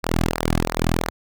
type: tone with flanger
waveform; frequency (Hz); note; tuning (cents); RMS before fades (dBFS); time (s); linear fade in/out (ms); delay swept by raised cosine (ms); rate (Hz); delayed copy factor
sawtooth; 41.2; E1; 0; -22; 0.03-1.1; 10; 0.29 to 2.19; 2.9; -0.9
effects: none